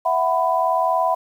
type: chord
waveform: sine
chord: E suspended second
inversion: none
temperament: equal with one note detuned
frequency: 659.3 / 740 / 996.9 Hz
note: E5 / F#5 / B5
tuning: 0 / 0 / +16 cents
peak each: -21 / -21 / -20 dBFS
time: 0.05-1.15 s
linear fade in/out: 10 ms
effects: 8-bit